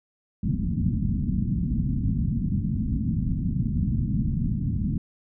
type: low-pass noise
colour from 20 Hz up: white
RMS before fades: -25 dBFS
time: 0.43-4.98 s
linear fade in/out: 2 ms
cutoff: 240 Hz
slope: 48 dB/octave
effects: none